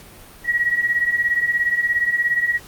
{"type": "beating tone pair", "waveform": "sine", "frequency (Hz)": [1900, 1917], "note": ["A#6", "A#6"], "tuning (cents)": [33, 48], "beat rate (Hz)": 17, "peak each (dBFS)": [-22, -18], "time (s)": [0.44, 2.6], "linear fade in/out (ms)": 50, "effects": ["pink hiss -43 dBFS RMS until 2.67 s", "Opus 48 kbps"]}